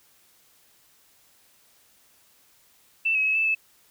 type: tone with pitch steps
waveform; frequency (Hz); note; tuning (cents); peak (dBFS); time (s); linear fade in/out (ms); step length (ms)
sine; 2663 / 2558 / 2574 / 2634 / 2612; E7 / D#7 / E7 / E7 / E7; +17 / +47 / -42 / -2 / -17; -20; 3.05-3.55; 10; 100
effects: white hiss -60 dBFS RMS until 3.9 s